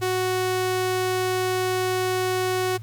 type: tone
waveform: sawtooth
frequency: 370 Hz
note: F#4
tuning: in tune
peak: -18 dBFS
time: 0.01-2.78 s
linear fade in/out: 20 ms
effects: added 110 Hz sine -34 dBFS peak until 2.82 s + pink hiss -56 dBFS RMS until 2.82 s